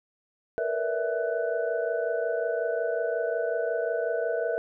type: tone cluster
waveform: sine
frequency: 459 / 484.5 / 583 / 654 / 1493 Hz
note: A#4 / B4 / D5 / E5 / F#6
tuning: -27 / -33 / -13 / -14 / +15 cents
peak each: -31 / -31 / -36 / -29 / -37 dBFS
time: 0.58-4.58 s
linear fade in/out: 0 ms
effects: none